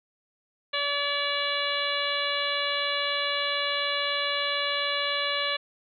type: harmonic tone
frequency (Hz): 573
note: D5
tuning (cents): -43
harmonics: 1 / 2 / 3 / 4 / 5 / 6 / 7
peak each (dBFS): -33 / -33 / -33 / -33 / -33 / -33 / -33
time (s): 0.73-5.57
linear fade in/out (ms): 10
effects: none